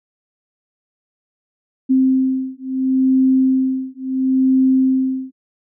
sine beating tone pair, 261.6 / 262.33 Hz, C4 / C4, 0 / +5 cents, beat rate 0.73 Hz, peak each -16 dBFS, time 1.89-5.32 s, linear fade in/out 20 ms, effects none

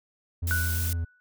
triangle tone with vibrato, 84.2 Hz, E2, 37 cents sharp, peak -24 dBFS, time 0.42-1.05 s, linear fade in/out 10 ms, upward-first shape square, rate 2.7 Hz, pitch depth 14 cents each way
blue noise, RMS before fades -33 dBFS, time 0.47-0.93 s, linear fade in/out 2 ms
sine tone with exponential decay, 1480 Hz, F#6, in tune, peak -23 dBFS, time 0.51-1.2 s, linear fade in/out 0 ms, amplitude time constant 150 ms
effects none

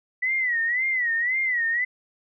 sine tone with vibrato, 1964 Hz, B6, 10 cents flat, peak -21 dBFS, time 0.22-1.85 s, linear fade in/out 10 ms, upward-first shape sine, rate 1.9 Hz, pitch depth 130 cents each way, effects none

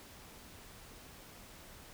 silence, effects pink hiss -54 dBFS RMS until 1.93 s

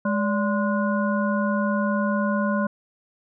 harmonic tone with a mistuned harmonic, 207.7 Hz, G#3, in tune, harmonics 1 / 3 / 5 / 7, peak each -22 / -27 / -29 / -30 dBFS, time 0.05-2.67 s, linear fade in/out 5 ms, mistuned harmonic 3, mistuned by -130 cents, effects none

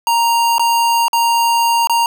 square tone with dropouts, 932.3 Hz, A#5, in tune, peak -12 dBFS, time 0.07-2.06 s, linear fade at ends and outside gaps 1 ms, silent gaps 0.582-0.595 / 1.082-1.131 / 1.872-1.896 s, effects none

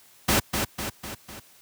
pink noise with echo, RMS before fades -20 dBFS, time 0.28-0.4 s, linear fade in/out 10 ms, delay 250 ms, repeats 4, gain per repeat -5 dB, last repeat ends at 1.4 s, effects white hiss -55 dBFS RMS until 1.61 s + high-pass 60 Hz 12 dB/octave

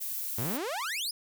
violet noise, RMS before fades -35 dBFS, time 0-0.58 s, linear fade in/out 20 ms
sawtooth exponential sweep, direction up, 98.7 to 5274 Hz, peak -28 dBFS, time 0.38-1.11 s, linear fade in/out 5 ms
effects none

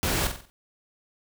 pink noise with echo, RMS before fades -26 dBFS, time 0.03-0.27 s, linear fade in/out 0 ms, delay 46 ms, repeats 5, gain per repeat -7 dB, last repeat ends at 0.5 s, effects none

